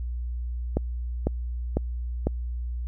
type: click train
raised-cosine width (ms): 2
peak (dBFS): -10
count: 4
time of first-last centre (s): 0.77-2.27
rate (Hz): 2
effects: added 60 Hz sine -28 dBFS peak until 2.87 s